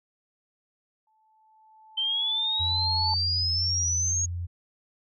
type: tone with exponential growth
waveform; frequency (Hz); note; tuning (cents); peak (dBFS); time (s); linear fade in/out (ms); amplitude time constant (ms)
sine; 873; A5; -14; -26; 1.07-3.14; 2; 450
type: exponential sweep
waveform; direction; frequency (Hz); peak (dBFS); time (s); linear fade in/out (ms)
sine; up; 3100 to 6645; -24; 1.97-4.26; 10
type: tone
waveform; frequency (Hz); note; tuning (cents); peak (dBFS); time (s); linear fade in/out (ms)
sine; 87.31; F2; 0; -29; 2.59-4.47; 20
effects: none